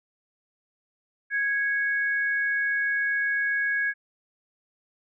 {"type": "tone pair together", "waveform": "sine", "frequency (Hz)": [1657.9, 2213], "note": ["G#6", "C#7"], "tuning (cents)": [-3, -3], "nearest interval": "perfect fourth", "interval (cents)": 500, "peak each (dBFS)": [-23, -33], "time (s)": [1.3, 3.94], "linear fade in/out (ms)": 50, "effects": []}